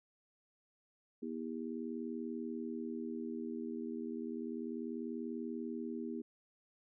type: harmonic tone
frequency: 80.3 Hz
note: E2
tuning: 45 cents flat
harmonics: 3 / 4 / 5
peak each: -41 / -44 / -45 dBFS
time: 1.22-6.22 s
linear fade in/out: 10 ms
effects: none